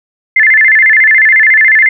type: tone with vibrato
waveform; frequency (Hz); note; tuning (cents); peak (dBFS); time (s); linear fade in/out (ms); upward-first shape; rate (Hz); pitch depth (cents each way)
sine; 1915; A#6; +46; -3; 0.36-1.89; 5; square; 14; 150
effects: none